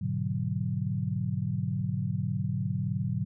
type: chord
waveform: sine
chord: G# half-diminished seventh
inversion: none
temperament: equal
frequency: 103.83 / 123.47 / 146.83 / 185 Hz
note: G#2 / B2 / D3 / F#3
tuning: 0 / 0 / 0 / 0 cents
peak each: -33 dBFS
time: 0.01-3.25 s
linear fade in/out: 10 ms
effects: none